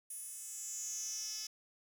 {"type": "tone with high-pass filter sweep", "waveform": "10% pulse", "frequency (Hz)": 431.2, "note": "A4", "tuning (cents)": -35, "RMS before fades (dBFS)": -43, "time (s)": [0.1, 1.47], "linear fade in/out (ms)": 5, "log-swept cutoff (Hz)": [10000, 4900], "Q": 5.6, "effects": []}